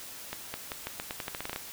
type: accelerating click train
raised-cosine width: 0.3 ms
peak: -18 dBFS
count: 14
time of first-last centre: 0.33-1.561 s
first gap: 210 ms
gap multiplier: 0.85
effects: white hiss -44 dBFS RMS until 1.72 s